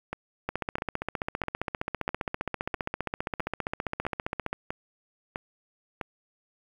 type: two click trains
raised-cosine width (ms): 0.5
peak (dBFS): -14 / -17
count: 62 / 10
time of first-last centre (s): 0.49-4.53 / 0.13-6.012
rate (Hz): 15.1 / 1.53
effects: 8-bit